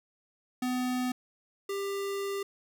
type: tone pair in turn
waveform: square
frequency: 251.4 / 396.8 Hz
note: B3 / G4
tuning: +31 / +21 cents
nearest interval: minor sixth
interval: 790 cents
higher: second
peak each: -29 / -32 dBFS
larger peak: first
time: 0.62-1.12 / 1.69-2.43 s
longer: second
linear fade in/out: 5 ms
effects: none